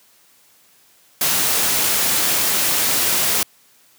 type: noise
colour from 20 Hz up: white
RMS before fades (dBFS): -18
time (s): 1.21-3.43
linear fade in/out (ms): 2
effects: white hiss -54 dBFS RMS until 3.98 s + high-pass 100 Hz 12 dB/octave